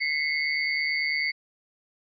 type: tone cluster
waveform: sine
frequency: 2028 / 2177 / 4575 Hz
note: B6 / C#7 / D8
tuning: +45 / -32 / -46 cents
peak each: -28 / -27 / -32 dBFS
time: 0-1.32 s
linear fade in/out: 20 ms
effects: none